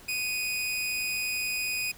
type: tone with amplitude modulation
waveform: sawtooth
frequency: 2489 Hz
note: D#7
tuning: in tune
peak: -23 dBFS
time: 0.08-1.92 s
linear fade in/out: 10 ms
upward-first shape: sine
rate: 229 Hz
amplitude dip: 45%
effects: pink hiss -51 dBFS RMS until 1.97 s